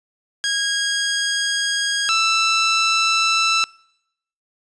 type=tone pair in turn; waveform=15% pulse; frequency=1637 / 1326.6 Hz; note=G#6 / E6; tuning=-25 / +11 cents; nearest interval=major third; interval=364 cents; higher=first; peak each=-12 / -9 dBFS; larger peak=second; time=0.44-2.09 / 2.09-3.64 s; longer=first; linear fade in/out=0 ms; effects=noise-tail reverb RT60 0.8 s tail -24 dB re dry + resampled to 22050 Hz